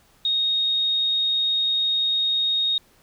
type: tone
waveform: sine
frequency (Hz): 3729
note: A#7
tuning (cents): 0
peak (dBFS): -19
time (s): 0.25-2.78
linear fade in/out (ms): 2
effects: pink hiss -58 dBFS RMS until 3.02 s